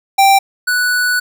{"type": "tone pair in turn", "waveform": "square", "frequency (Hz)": [784, 1480], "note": ["G5", "F#6"], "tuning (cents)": [0, 0], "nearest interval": "major seventh", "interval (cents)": 1100, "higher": "second", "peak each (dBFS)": [-7, -13], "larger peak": "first", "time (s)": [[0.18, 0.39], [0.67, 1.2]], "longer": "second", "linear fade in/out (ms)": 10, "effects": []}